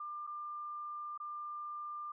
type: tone with dropouts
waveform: sine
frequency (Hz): 1195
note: D6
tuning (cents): +30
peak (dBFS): -40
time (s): 0-2.12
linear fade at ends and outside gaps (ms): 5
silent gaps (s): 0.268-0.273 / 1.177-1.2
effects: none